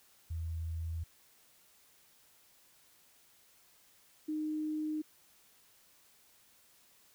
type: tone pair in turn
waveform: sine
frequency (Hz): 82 / 307.6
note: E2 / D#4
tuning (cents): -9 / -20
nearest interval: octave + major seventh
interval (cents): 2289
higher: second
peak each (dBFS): -35 / -33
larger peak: second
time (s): 0.3-1.04 / 4.28-5.02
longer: neither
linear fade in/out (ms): 10
effects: white hiss -65 dBFS RMS until 7.14 s